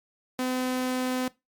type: tone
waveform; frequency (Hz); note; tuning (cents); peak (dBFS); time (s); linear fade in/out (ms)
sawtooth; 254.7; C4; -46; -22; 0.39-1.28; 2
effects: noise-tail reverb RT60 0.2 s tail -19 dB re dry + MP3 96 kbps